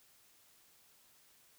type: silence
effects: white hiss -66 dBFS RMS until 1.58 s